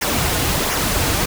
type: noise with flanger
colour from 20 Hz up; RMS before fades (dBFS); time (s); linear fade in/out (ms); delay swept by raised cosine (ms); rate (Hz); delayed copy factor
pink; -19; 0.01-1.26; 10; 0.24 to 5.24; 1.4; -0.5
effects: none